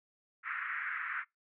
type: band-pass noise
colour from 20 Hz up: pink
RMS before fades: -38 dBFS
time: 0.43-1.25 s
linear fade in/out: 50 ms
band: 1300 to 2100 Hz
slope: 48 dB/octave
effects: noise-tail reverb RT60 0.2 s tail -26 dB re dry